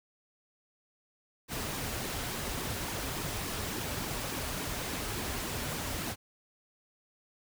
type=noise with flanger; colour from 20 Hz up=pink; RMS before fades=-36 dBFS; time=1.48-6.16 s; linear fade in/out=50 ms; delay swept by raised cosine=1.4 to 6.2 ms; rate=3.5 Hz; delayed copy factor=-0.55; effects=none